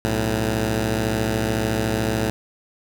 10% pulse tone pair together, 61.89 / 110 Hz, B1 / A2, +4 / 0 cents, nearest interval minor seventh, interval 996 cents, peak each -18 / -13 dBFS, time 0.05-2.3 s, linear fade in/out 0 ms, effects none

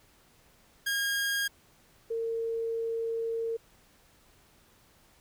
sawtooth / sine tone pair in turn, 1626 / 456.3 Hz, G#6 / A#4, -37 / -37 cents, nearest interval octave + minor seventh, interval 2200 cents, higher first, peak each -24 / -29 dBFS, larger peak first, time 0.86-1.48 / 2.1-3.57 s, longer second, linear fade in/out 10 ms, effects pink hiss -62 dBFS RMS until 5.2 s

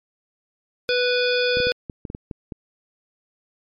harmonic tone, 493.9 Hz, B4, in tune, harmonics 1 / 3 / 5 / 7 / 9 / 10, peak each -20 / -25 / -27 / -28 / -30 / -30 dBFS, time 0.89-1.72 s, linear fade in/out 0 ms
clicks, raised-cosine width 3 ms, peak -18 dBFS, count 9, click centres 1.571 / 1.602 / 1.67 / 1.898 / 2.052 / 2.101 / 2.149 / 2.312 / 2.522 s
effects MP3 64 kbps

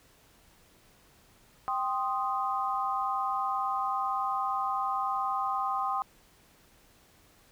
sine chord, C minor, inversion second, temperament equal, 784 / 1046.5 / 1244.5 Hz, G5 / C6 / Eb6, 0 / 0 / 0 cents, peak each -32 dBFS, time 1.68-6.02 s, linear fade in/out 0 ms, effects pink hiss -61 dBFS RMS until 7.51 s

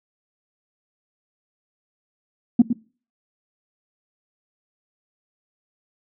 sine tone with echo, 237.2 Hz, A#3, 30 cents sharp, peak -7 dBFS, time 2.59-2.62 s, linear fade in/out 5 ms, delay 110 ms, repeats 1, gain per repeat -9 dB, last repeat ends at 2.73 s, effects noise-tail reverb RT60 0.4 s tail -22 dB re dry + tanh soft clip ceiling -5 dBFS

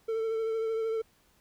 triangle tone with vibrato, 447 Hz, A4, 27 cents sharp, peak -26 dBFS, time 0.08-1.02 s, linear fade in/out 10 ms, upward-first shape triangle, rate 13 Hz, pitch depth 27 cents each way, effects pink hiss -66 dBFS RMS until 1.4 s

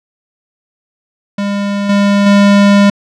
square tone with level steps, 201.5 Hz, G3, 48 cents sharp, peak -14 / -8 / -5 dBFS, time 1.38-2.9 s, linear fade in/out 5 ms, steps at 1.89 / 2.26 s, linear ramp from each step 5 ms, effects low-pass 5000 Hz 12 dB/octave

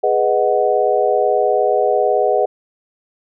sine chord, G# minor seventh, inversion none, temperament equal, 415.3 / 493.9 / 622.3 / 740 Hz, G#4 / B4 / D#5 / F#5, 0 / 0 / 0 / 0 cents, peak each -18 dBFS, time 0.03-2.46 s, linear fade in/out 10 ms, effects none

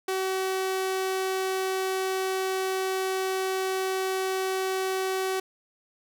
sawtooth tone, 378.9 Hz, F#4, 41 cents sharp, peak -22 dBFS, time 0.08-5.4 s, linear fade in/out 5 ms, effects none

